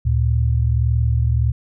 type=tone pair together; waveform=sine; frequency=73.42 / 114.98 Hz; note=D2 / A#2; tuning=0 / -23 cents; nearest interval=minor sixth; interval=777 cents; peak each=-17 dBFS; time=0.05-1.52 s; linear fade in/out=10 ms; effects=none